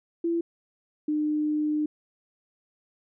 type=tone pair in turn; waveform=sine; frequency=337 / 302.2 Hz; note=E4 / D4; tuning=+38 / +50 cents; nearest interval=major second; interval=188 cents; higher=first; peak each=-23 dBFS; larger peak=neither; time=0.24-0.41 / 1.08-1.86 s; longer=second; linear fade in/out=5 ms; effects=none